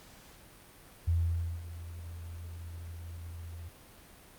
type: tone with ADSR envelope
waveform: sine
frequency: 84.2 Hz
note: E2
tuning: 37 cents sharp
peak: -24 dBFS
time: 1.07-3.69 s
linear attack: 13 ms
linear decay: 540 ms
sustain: -16 dB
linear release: 7 ms
effects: pink hiss -55 dBFS RMS until 4.38 s + Opus 48 kbps